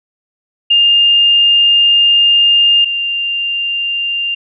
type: tone pair in turn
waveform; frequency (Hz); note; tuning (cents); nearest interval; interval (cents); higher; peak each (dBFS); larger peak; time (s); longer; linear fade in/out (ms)
sine; 2812 / 2793; F7 / F7; +11 / -1; unison; 12; first; -6 / -14; first; 0.7-2.85 / 2.85-4.35; first; 10
effects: none